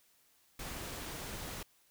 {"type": "noise", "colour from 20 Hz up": "pink", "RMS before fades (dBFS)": -43, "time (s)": [0.59, 1.63], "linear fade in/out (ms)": 5, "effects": ["white hiss -69 dBFS RMS until 1.9 s"]}